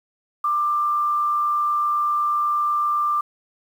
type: tone with frequency modulation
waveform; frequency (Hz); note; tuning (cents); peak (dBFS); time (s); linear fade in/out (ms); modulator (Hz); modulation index
sine; 1187; D6; +18; -18; 0.44-3.21; 5; 108; 0.25
effects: 8-bit